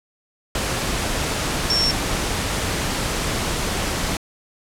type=tone in noise; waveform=sine; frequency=5460 Hz; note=F8; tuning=40 cents flat; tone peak=-17 dBFS; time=1.7-1.91 s; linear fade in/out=2 ms; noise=pink; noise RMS=-23 dBFS; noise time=0.55-4.17 s; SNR=+3 dB; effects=low-pass 10000 Hz 12 dB/octave